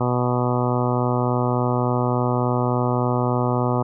harmonic tone, 123.47 Hz, B2, in tune, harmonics 1 / 2 / 3 / 4 / 5 / 6 / 7 / 8 / 9 / 10, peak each -22 / -25 / -27 / -28 / -29 / -30 / -30 / -31 / -32 / -32 dBFS, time 0-3.83 s, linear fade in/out 10 ms, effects none

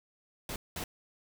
pink noise bursts at uneven times, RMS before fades -38 dBFS, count 2, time 0.49-0.56 / 0.76-0.84 s, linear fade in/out 2 ms, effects none

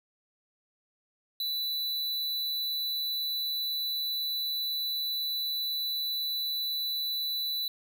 square tone, 3974 Hz, B7, 10 cents sharp, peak -30 dBFS, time 1.4-7.68 s, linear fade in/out 2 ms, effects none

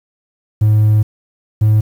triangle tone pair in turn, 107 / 107.58 Hz, A2 / A2, -48 / -39 cents, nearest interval unison, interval 9 cents, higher second, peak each -5 dBFS, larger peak neither, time 0.61-1.03 / 1.61-1.81 s, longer first, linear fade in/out 10 ms, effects tanh soft clip ceiling -2 dBFS + 7-bit

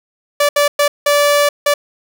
sawtooth tone bursts at uneven times, 580 Hz, D5, 22 cents flat, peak -6 dBFS, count 5, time 0.4-0.49 / 0.56-0.68 / 0.79-0.88 / 1.06-1.49 / 1.66-1.74 s, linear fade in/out 5 ms, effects none

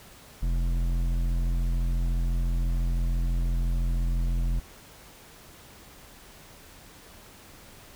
sine tone with hard clipping, 42.97 Hz, F1, 27 cents flat, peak -25 dBFS, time 0.42-4.6 s, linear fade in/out 10 ms, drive 10 dB, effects pink hiss -50 dBFS RMS until 7.95 s

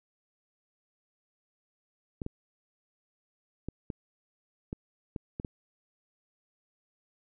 clicks, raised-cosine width 3 ms, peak -22 dBFS, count 8, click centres 2.218 / 2.264 / 3.686 / 3.902 / 4.729 / 5.162 / 5.399 / 5.448 s, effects none

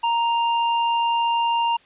square tone, 932.3 Hz, A#5, in tune, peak -19 dBFS, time 0.03-1.77 s, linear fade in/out 10 ms, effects white hiss -54 dBFS RMS until 1.85 s + resampled to 8000 Hz

